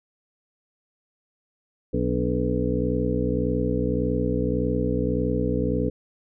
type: harmonic tone with a mistuned harmonic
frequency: 61.74 Hz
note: B1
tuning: in tune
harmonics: 1 / 2 / 3 / 4 / 5 / 7 / 8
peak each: -29 / -29 / -29 / -29 / -29 / -29 / -29 dBFS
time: 1.93-5.9 s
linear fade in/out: 10 ms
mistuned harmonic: 5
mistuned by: -71 cents
effects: none